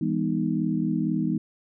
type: chord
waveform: sine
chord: E major seventh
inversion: none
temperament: equal with one note detuned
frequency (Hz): 164.81 / 202.7 / 246.9 / 311.1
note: E3 / G#3 / B3 / D#4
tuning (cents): 0 / -42 / 0 / 0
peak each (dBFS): -28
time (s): 0.01-1.38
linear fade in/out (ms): 5
effects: none